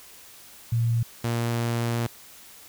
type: tone pair in turn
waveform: sine / sawtooth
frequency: 116.4 / 117.48 Hz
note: A#2 / A#2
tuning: -2 / +14 cents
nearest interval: unison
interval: 16 cents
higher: second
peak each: -20 dBFS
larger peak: neither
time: 0.72-1.03 / 1.24-2.07 s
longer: second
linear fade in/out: 5 ms
effects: white hiss -48 dBFS RMS until 2.68 s